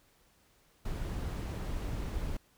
brown noise, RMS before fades -36 dBFS, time 0.85-2.37 s, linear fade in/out 5 ms, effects pink hiss -67 dBFS RMS until 2.57 s

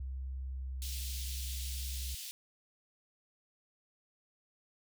sine tone with vibrato, 65.41 Hz, C2, in tune, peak -37 dBFS, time 0-2.15 s, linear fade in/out 5 ms, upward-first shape triangle, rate 0.87 Hz, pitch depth 9 cents each way
pink high-pass noise, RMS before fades -44 dBFS, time 0.82-2.31 s, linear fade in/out 0 ms, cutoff 3100 Hz, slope 24 dB/octave
effects none

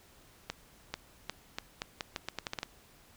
accelerating click train, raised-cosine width 0.2 ms, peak -17 dBFS, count 13, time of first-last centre 0.5-2.631 s, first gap 440 ms, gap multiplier 0.81, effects pink hiss -60 dBFS RMS until 3.16 s

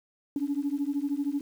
sine beating tone pair, 278 / 291 Hz, C#4 / D4, +5 / -16 cents, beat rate 13 Hz, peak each -29 dBFS, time 0.36-1.41 s, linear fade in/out 2 ms, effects tanh soft clip ceiling -20 dBFS + 9-bit

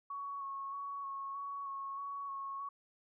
sine tone with vibrato, 1108.7 Hz, C#6, in tune, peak -39 dBFS, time 0.1-2.69 s, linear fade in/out 5 ms, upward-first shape square, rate 1.6 Hz, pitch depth 17 cents each way, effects none

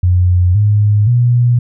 sine tone with pitch steps, 89.8 / 104.35 / 121.26 Hz, F2 / G#2 / B2, +49 / +9 / -31 cents, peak -7 dBFS, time 0.03-1.59 s, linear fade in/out 5 ms, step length 520 ms, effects none

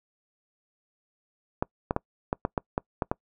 clicks, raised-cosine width 1 ms, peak -11 dBFS, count 9, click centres 1.625 / 1.909 / 1.964 / 2.329 / 2.451 / 2.578 / 2.779 / 3.022 / 3.115 s, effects noise-tail reverb RT60 0.1 s tail -26 dB re dry

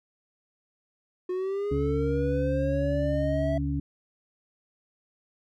triangle linear sweep, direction up, 360.6 to 659.3 Hz, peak -25 dBFS, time 1.29-3.58 s, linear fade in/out 5 ms
harmonic tone, 70.3 Hz, C#2, 25 cents sharp, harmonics 1 / 2 / 4, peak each -30 / -30 / -30 dBFS, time 1.71-3.8 s, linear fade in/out 5 ms
effects none

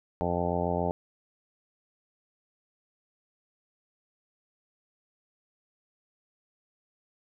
harmonic tone, 87.31 Hz, F2, in tune, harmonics 1 / 2 / 3 / 4 / 5 / 6 / 7 / 8 / 9 / 10, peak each -35 / -33 / -37 / -38 / -34 / -36 / -33 / -39 / -35 / -37 dBFS, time 0.21-0.91 s, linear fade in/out 0 ms, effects none

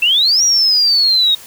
sine exponential two-way sweep, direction up then down, 2637 to 5790 to 3729 Hz, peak -9 dBFS, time 0.02-1.35 s, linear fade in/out 5 ms, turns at 0.43 s, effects white hiss -37 dBFS RMS until 1.46 s

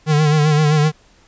square tone with vibrato, 151.5 Hz, D#3, 46 cents flat, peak -12 dBFS, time 0.06-0.92 s, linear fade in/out 50 ms, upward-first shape sine, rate 7.7 Hz, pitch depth 53 cents each way, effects pink hiss -52 dBFS RMS until 1.27 s + resampled to 16000 Hz

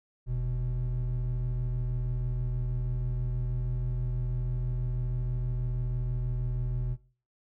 triangle tone pair together, 43.23 / 123.47 Hz, F1 / B2, -17 / 0 cents, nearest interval octave + tritone, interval 1817 cents, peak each -28 / -28 dBFS, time 0.26-6.97 s, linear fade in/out 50 ms, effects noise-tail reverb RT60 0.4 s tail -19 dB re dry + tanh soft clip ceiling -20 dBFS

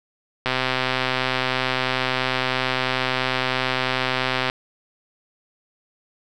click train, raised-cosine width 0.3 ms, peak -5 dBFS, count 522, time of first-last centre 0.46-4.499 s, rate 129 Hz, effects none

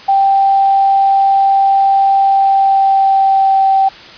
sine tone with pitch glide, 784 to 775.4 Hz, G5 to G5, 0 to -19 cents, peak -7 dBFS, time 0.08-3.89 s, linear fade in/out 10 ms, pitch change -19 cents, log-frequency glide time 2.21-3.67 s, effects white hiss -34 dBFS RMS until 4.17 s + resampled to 11025 Hz

